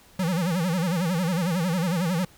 square tone with vibrato, 174.61 Hz, F3, in tune, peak -23 dBFS, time 0.19-2.25 s, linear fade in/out 5 ms, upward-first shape sine, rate 11 Hz, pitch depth 160 cents each way, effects pink hiss -54 dBFS RMS until 2.37 s

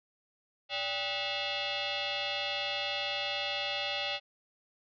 sine tone with frequency modulation, 107.5 Hz, A2, 40 cents flat, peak -31 dBFS, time 0.69-4.2 s, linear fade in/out 50 ms, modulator 687 Hz, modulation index 5.6, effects none

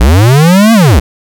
square linear two-way sweep, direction up then down, 52.5 to 232.9 to 52.5 Hz, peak -3 dBFS, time 0-1 s, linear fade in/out 10 ms, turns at 0.73 s, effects none

